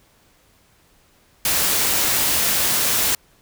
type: noise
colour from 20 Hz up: white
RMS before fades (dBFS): -19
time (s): 1.45-3.15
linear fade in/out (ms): 2
effects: pink hiss -57 dBFS RMS until 3.41 s